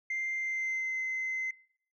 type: tone with pitch glide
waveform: sine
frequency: 2093 to 2059 Hz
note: C7 to C7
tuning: 0 to -28 cents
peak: -29 dBFS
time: 0.1-1.51 s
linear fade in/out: 5 ms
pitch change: -28 cents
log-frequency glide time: 0.35-1.01 s
effects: noise-tail reverb RT60 0.6 s tail -23 dB re dry + tanh soft clip ceiling -28 dBFS